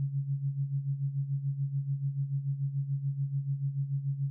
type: tone with tremolo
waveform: sine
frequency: 138.59 Hz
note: C#3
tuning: in tune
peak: -26 dBFS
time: 0-4.3 s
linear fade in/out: 0 ms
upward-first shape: sine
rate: 6.9 Hz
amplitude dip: 70%
effects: none